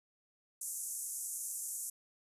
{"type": "band-pass noise", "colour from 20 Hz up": "white", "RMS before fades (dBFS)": -41, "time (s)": [0.61, 1.9], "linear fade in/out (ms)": 5, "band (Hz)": [6500, 12000], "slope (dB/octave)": 48, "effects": ["resampled to 32000 Hz"]}